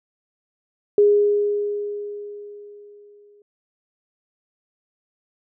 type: tone with exponential decay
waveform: sine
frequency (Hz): 411.9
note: G#4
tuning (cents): -14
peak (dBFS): -10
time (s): 0.98-3.42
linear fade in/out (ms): 2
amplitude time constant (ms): 530
effects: none